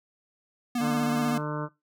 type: tone with vibrato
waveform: square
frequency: 239.4 Hz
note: A#3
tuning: 46 cents sharp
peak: -26 dBFS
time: 0.75-1.38 s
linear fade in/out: 5 ms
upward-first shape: square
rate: 16 Hz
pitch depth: 36 cents each way
type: harmonic tone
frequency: 150 Hz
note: D3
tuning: 37 cents sharp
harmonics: 1 / 2 / 3 / 4 / 6 / 7 / 8 / 9 / 10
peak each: -32 / -35 / -37 / -38 / -40 / -40 / -41 / -42 / -42 dBFS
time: 0.79-1.69 s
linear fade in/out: 50 ms
effects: noise-tail reverb RT60 0.2 s tail -18 dB re dry